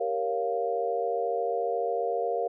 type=chord; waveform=sine; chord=G half-diminished seventh; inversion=none; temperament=equal; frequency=392 / 466.2 / 554.4 / 698.5 Hz; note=G4 / Bb4 / Db5 / F5; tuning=0 / 0 / 0 / 0 cents; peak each=-35 / -29 / -34 / -30 dBFS; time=0-2.48 s; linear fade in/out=10 ms; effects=none